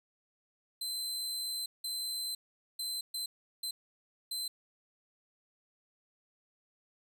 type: tone bursts at uneven times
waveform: sawtooth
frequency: 4072 Hz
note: C8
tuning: 48 cents flat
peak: -32 dBFS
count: 6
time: 0.81-1.66 / 1.84-2.35 / 2.79-3.01 / 3.14-3.26 / 3.63-3.71 / 4.31-4.48 s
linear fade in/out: 5 ms
effects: none